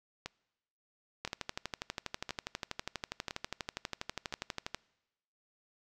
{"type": "two click trains", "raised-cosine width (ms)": 0.2, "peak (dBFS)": [-21, -18], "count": [5, 44], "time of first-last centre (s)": [[0.26, 4.325], [1.25, 4.746]], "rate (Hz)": [0.984, 12.3], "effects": ["noise-tail reverb RT60 1.0 s tail -24 dB re dry"]}